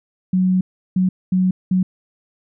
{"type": "tone bursts at uneven times", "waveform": "sine", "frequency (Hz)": 185, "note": "F#3", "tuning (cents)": 0, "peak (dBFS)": -13, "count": 4, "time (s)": [[0.33, 0.61], [0.96, 1.09], [1.32, 1.51], [1.71, 1.83]], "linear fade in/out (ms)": 5, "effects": []}